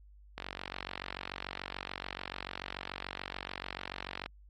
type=click train; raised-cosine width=0.3 ms; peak=-22 dBFS; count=183; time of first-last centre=0.38-4.261 s; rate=46.9 Hz; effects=added 50 Hz sine -54 dBFS peak until 4.49 s + AAC 32 kbps